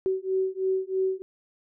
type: beating tone pair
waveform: sine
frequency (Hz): 377.3 / 380.4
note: F#4 / F#4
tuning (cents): +34 / +48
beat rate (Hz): 3.1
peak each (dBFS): -27 / -27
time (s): 0.06-1.22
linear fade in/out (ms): 0
effects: none